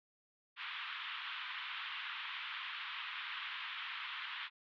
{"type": "band-pass noise", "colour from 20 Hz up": "white", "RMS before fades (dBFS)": -44, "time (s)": [0.56, 4.5], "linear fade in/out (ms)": 50, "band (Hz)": [1000, 3500], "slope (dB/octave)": 48, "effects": []}